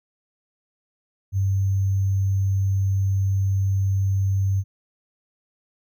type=tone with sample-and-hold; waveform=sine; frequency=97.1 Hz; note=G2; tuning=16 cents flat; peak=-18 dBFS; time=1.32-4.64 s; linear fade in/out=50 ms; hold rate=6300 Hz; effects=none